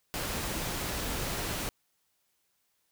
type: noise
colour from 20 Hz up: pink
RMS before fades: -34 dBFS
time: 0.14-1.69 s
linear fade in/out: 0 ms
effects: white hiss -75 dBFS RMS until 2.91 s